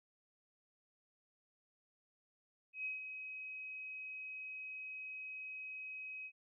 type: tone with ADSR envelope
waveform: sine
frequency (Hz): 2537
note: D#7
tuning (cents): +33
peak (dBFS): -37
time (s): 2.73-6.32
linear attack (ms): 120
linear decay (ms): 150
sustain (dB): -7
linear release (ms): 64
effects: none